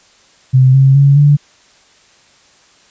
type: tone with pitch steps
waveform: sine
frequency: 130 / 134.9 / 139.98 / 145.25 Hz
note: C3 / C#3 / C#3 / D3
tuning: -11 / -47 / +17 / -19 cents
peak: -4 dBFS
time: 0.53-1.37 s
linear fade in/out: 20 ms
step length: 210 ms
effects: white hiss -48 dBFS RMS until 2.9 s + resampled to 16000 Hz